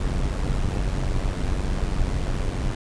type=noise with amplitude modulation; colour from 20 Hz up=brown; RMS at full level=-21 dBFS; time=0-2.75 s; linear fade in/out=5 ms; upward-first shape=sine; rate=94.8 Hz; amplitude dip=65%; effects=resampled to 22050 Hz